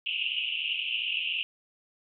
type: band-pass noise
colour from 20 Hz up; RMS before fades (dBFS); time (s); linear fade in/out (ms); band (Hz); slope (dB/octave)
white; -31; 0.06-1.43; 0; 2600 to 3000; 96
effects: none